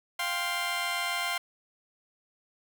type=chord; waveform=15% pulse; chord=F suspended second; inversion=none; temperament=just; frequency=698.5 / 785.8 / 1047.7 Hz; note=F5 / G5 / C6; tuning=0 / +4 / +2 cents; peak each=-27 / -31 / -27 dBFS; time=0.19-1.38 s; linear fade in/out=5 ms; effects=none